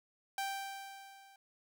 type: tone with level ramp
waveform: sawtooth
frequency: 784 Hz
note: G5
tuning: in tune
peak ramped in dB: -30 to -55 dBFS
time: 0.38-1.36 s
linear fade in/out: 2 ms
effects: none